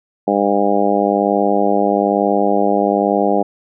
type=harmonic tone; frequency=101.1 Hz; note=G#2; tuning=46 cents flat; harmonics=2 / 3 / 4 / 5 / 6 / 7 / 8; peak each=-20 / -20 / -20 / -20 / -20 / -20 / -20 dBFS; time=0.27-3.43 s; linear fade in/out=10 ms; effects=none